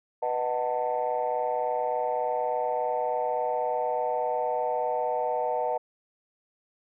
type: chord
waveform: sine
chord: B dominant seventh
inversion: none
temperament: just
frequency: 493.9 / 617.4 / 740.8 / 889 Hz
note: B4 / D#5 / F#5 / A5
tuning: 0 / -14 / +2 / +18 cents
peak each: -30 dBFS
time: 0.22-5.78 s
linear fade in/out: 10 ms
effects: tanh soft clip ceiling -17 dBFS